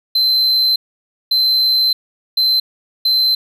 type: tone bursts at uneven times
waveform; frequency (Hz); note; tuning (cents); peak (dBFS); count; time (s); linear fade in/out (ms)
triangle; 4083; C8; -43; -10; 4; 0.15-0.76 / 1.31-1.93 / 2.37-2.6 / 3.05-3.35; 5
effects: none